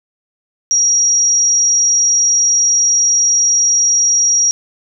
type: tone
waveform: sine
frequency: 5690 Hz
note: F8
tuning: 31 cents sharp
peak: -9 dBFS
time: 0.71-4.51 s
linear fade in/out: 0 ms
effects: none